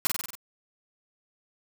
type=noise with echo; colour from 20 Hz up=white; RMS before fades=-24 dBFS; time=0.05-0.07 s; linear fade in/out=0 ms; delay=47 ms; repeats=6; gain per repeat=-3 dB; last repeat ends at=0.352 s; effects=none